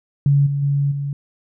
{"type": "tone with level steps", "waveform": "sine", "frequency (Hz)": 141.4, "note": "C#3", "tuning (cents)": 35, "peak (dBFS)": [-11, -18, -15, -21], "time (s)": [0.26, 1.13], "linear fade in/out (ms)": 2, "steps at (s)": [0.46, 0.62, 0.91], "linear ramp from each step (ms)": 10, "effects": []}